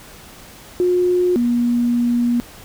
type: tone pair in turn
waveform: sine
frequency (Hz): 359.1 / 239.7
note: F4 / A#3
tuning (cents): +48 / +48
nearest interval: perfect fifth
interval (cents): 700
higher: first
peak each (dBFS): -13 / -14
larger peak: first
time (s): 0.8-1.36 / 1.36-2.4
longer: second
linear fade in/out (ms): 0
effects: pink hiss -41 dBFS RMS until 2.64 s